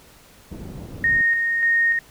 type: low-pass noise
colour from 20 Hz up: white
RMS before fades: -35 dBFS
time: 0.51-1.22 s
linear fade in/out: 5 ms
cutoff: 220 Hz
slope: 12 dB/octave
type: tone with tremolo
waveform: sine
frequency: 1853 Hz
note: A#6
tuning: 11 cents flat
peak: -15 dBFS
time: 1.04-1.99 s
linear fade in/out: 2 ms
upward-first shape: square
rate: 1.7 Hz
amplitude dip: 35%
effects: pink hiss -50 dBFS RMS until 2.1 s

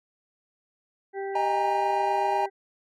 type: harmonic tone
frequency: 392 Hz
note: G4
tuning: in tune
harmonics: 1 / 2 / 4 / 5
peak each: -30 / -35 / -44 / -43 dBFS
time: 1.13-2.5 s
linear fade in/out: 50 ms
type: chord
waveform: triangle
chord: D# suspended fourth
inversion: none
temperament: equal with one note detuned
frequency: 622.3 / 812.1 / 932.3 Hz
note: D#5 / G#5 / A#5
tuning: 0 / -39 / 0 cents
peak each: -29 / -23 / -26 dBFS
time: 1.35-2.46 s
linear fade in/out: 5 ms
effects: MP3 64 kbps

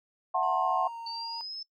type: chord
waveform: sine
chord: F# half-diminished seventh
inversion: third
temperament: just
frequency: 666 / 740 / 888 / 1065.6 Hz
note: E5 / F#5 / A5 / C6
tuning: +18 / 0 / +16 / +31 cents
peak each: -34 / -28 / -32 / -29 dBFS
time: 0.34-0.88 s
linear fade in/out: 10 ms
type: tone with pitch glide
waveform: triangle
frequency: 973 to 922.1 Hz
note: B5 to A#5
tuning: -26 to -19 cents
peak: -36 dBFS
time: 0.43-1.41 s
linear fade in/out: 0 ms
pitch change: -93 cents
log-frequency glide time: 0.53-0.99 s
type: linear sweep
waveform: sine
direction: up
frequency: 4532 to 5274 Hz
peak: -36 dBFS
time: 1.06-1.63 s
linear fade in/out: 5 ms
effects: noise-tail reverb RT60 0.1 s tail -22 dB re dry

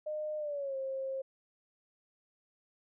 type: tone with pitch glide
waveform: sine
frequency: 610 to 534.1 Hz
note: D#5 to C5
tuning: -34 to +36 cents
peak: -34 dBFS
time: 0.06-1.22 s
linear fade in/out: 10 ms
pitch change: -230 cents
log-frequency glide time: 0.38-0.76 s
effects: none

